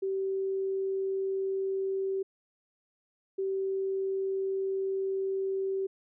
sine tone pair in turn, 385.9 / 385.9 Hz, G4 / G4, -27 / -27 cents, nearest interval unison, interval 0 cents, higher neither, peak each -28 dBFS, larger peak neither, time 0.02-2.23 / 3.38-5.87 s, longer second, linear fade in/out 10 ms, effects none

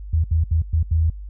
sine tone bursts at uneven times, 80.6 Hz, E2, 38 cents flat, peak -15 dBFS, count 5, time 0.13-0.24 / 0.31-0.44 / 0.51-0.62 / 0.73-0.83 / 0.91-1.1 s, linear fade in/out 5 ms, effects noise-tail reverb RT60 0.1 s tail -24 dB re dry + added 50 Hz sine -31 dBFS peak until 1.29 s

